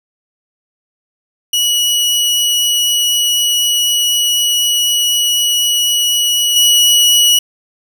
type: tone with level steps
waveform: sawtooth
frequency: 2926 Hz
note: F#7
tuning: 20 cents flat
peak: -8 / -4 dBFS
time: 1.53-7.39 s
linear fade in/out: 5 ms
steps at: 6.56 s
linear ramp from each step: 2 ms
effects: none